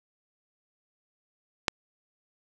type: click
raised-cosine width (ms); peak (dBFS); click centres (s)
0.2; -5; 1.682
effects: none